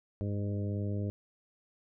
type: harmonic tone with a mistuned harmonic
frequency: 102.1 Hz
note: G#2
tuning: 29 cents flat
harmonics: 1 / 2 / 3 / 4 / 5 / 6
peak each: -32 / -38 / -42 / -44 / -46 / -48 dBFS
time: 0.21-1.1 s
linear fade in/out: 0 ms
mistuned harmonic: 1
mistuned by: -23 cents
effects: none